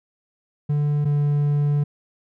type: tone pair in turn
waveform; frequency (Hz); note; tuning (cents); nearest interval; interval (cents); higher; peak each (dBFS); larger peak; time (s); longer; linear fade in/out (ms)
triangle; 146.83 / 145.65; D3 / D3; 0 / -14; unison; 14; first; -16 / -15; second; 0.69-1.05 / 1.05-1.84; second; 10
effects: none

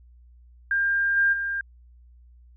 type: tone with level steps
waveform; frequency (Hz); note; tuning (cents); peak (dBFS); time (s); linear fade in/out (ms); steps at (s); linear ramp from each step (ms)
sine; 1600; G6; +35; -20 / -17 / -25; 0.71-1.61; 2; 1.16 / 1.32; 20
effects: added 60 Hz sine -49 dBFS peak until 2.56 s

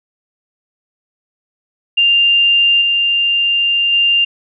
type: tone with level steps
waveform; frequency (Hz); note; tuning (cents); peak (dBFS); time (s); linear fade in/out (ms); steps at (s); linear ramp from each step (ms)
sine; 2794; F7; 0; -8 / -11 / -9; 1.97-4.25; 10; 2.81 / 3.92; 10
effects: none

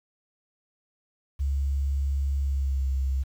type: tone with pitch glide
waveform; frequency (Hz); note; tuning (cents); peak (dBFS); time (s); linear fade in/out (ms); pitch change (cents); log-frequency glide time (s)
sine; 69.3 to 66.67; C#2 to C2; 0 to +33; -23; 1.39-3.24; 20; -67; 2.39-2.9
effects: 9-bit

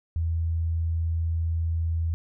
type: tone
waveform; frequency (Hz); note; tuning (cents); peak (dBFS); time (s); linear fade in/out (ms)
sine; 82.41; E2; 0; -23; 0.16-2.14; 0
effects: none

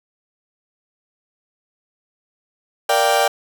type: chord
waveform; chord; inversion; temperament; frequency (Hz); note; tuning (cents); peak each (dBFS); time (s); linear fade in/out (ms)
35% pulse; G minor seventh; first; equal; 466.2 / 587.3 / 698.5 / 784; Bb4 / D5 / F5 / G5; 0 / 0 / 0 / 0; -21 / -17 / -20 / -16; 2.89-3.28; 5
effects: none

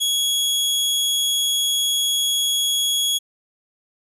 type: tone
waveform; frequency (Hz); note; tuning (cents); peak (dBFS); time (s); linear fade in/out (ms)
sawtooth; 3339; G#7; +9; -15; 0-3.19; 20
effects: resampled to 32000 Hz

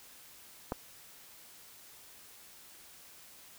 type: clicks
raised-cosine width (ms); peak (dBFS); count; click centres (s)
1; -19 / -29; 2; 0.721 / 0.725
effects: white hiss -55 dBFS RMS until 3.58 s

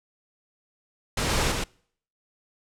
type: noise with echo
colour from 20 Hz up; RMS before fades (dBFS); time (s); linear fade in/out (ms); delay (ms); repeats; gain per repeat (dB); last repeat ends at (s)
pink; -25; 1.17-1.52; 5; 120; 1; -3; 1.64
effects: noise-tail reverb RT60 0.6 s tail -26 dB re dry + low-pass 9000 Hz 12 dB/octave

